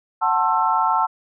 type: chord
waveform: sine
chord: F# half-diminished seventh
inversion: none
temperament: just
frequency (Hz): 740 / 888 / 1065.6 / 1332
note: F#5 / A5 / C6 / E6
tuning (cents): 0 / +16 / +31 / +18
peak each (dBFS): -24 / -19 / -23 / -22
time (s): 0.21-1.07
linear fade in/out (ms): 20
effects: none